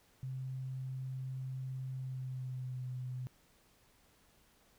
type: tone with pitch glide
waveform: sine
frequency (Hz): 130.81 to 126.79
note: C3 to B2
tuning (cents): 0 to +46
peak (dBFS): -38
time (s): 0.23-3.27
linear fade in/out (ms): 0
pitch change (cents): -54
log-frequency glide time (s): 1.95-2.87
effects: pink hiss -68 dBFS RMS until 4.78 s